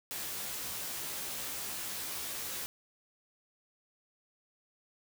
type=noise with comb filter; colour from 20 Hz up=white; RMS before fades=-39 dBFS; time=0.11-2.66 s; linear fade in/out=0 ms; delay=15 ms; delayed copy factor=+0.7; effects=none